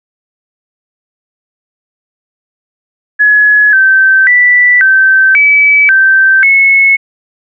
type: tone with pitch steps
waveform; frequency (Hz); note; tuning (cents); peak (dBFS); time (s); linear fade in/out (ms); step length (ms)
sine; 1691 / 1550 / 1970 / 1549 / 2293 / 1556 / 2191; G#6 / G6 / B6 / G6 / D7 / G6 / C#7; +31 / -20 / -5 / -21 / -42 / -13 / -21; -3; 3.19-6.97; 20; 540
effects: none